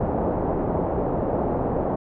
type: low-pass noise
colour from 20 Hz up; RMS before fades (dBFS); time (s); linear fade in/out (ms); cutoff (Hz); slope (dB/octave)
white; -24; 0-1.96; 10; 740; 24
effects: none